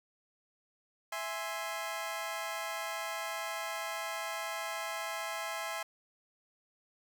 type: chord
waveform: 20% pulse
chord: E augmented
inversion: none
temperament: equal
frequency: 659.3 / 830.6 / 1046.5 Hz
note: E5 / G#5 / B#5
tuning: 0 / 0 / 0 cents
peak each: -35 / -36 / -36 dBFS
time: 1.12-5.83 s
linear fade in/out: 5 ms
effects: none